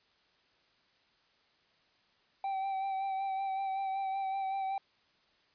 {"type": "tone with vibrato", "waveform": "triangle", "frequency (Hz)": 775, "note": "G5", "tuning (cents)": -20, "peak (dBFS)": -30, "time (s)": [2.44, 4.78], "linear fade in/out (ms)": 2, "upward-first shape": "sine", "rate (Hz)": 5.3, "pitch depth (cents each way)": 24, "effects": ["white hiss -69 dBFS RMS until 5.54 s", "resampled to 11025 Hz"]}